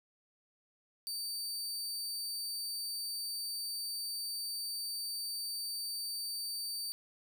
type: tone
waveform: sawtooth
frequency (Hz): 4610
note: D8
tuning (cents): -33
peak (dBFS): -34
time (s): 1.07-6.92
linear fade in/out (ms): 0
effects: none